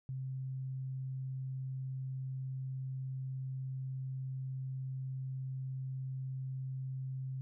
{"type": "tone", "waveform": "sine", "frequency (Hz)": 131.7, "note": "C3", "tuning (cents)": 12, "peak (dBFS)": -37, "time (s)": [0.09, 7.41], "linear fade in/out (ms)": 0, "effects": []}